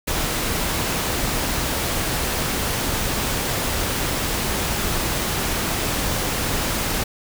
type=noise; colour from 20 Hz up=pink; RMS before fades=-23 dBFS; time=0.07-7.04 s; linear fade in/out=10 ms; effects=none